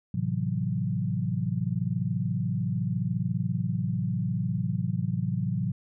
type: chord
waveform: sine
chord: F# half-diminished seventh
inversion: first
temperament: equal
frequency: 110 / 130.81 / 164.81 / 185 Hz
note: A2 / C3 / E3 / F#3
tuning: 0 / 0 / 0 / 0 cents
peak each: -31 dBFS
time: 0.14-5.72 s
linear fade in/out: 5 ms
effects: none